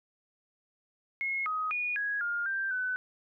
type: tone with pitch steps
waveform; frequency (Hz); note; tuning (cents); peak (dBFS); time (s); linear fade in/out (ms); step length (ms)
sine; 2166 / 1258 / 2453 / 1659 / 1413 / 1576 / 1505; C#7 / D#6 / D#7 / G#6 / F6 / G6 / F#6; -41 / +19 / -25 / -2 / +20 / +9 / +29; -29; 1.21-2.96; 0; 250
effects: none